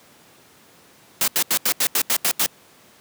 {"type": "noise bursts", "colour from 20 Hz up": "white", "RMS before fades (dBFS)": -19, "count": 9, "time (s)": [1.21, 2.462], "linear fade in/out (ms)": 2, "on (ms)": 68, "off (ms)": 80, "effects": ["pink hiss -51 dBFS RMS until 3 s", "high-pass 150 Hz 12 dB/octave"]}